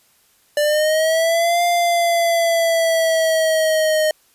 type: linear two-way sweep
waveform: square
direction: up then down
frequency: 587.3 to 698.5 to 618 Hz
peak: -15 dBFS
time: 0.57-4.11 s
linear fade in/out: 2 ms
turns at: 1.63 s
effects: white hiss -57 dBFS RMS until 4.34 s + resampled to 32000 Hz